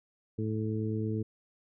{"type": "harmonic tone", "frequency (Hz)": 108.9, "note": "A2", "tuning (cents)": -17, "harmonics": [1, 2, 3, 4], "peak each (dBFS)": [-32, -35, -37, -38], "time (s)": [0.38, 1.23], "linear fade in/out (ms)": 10, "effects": []}